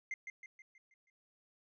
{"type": "tone with echo", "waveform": "triangle", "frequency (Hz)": 2093, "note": "C7", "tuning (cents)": 0, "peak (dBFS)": -35, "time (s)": [0.11, 0.14], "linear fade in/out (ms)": 2, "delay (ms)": 160, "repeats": 6, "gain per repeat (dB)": -6, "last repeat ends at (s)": 1.1, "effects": ["resampled to 16000 Hz"]}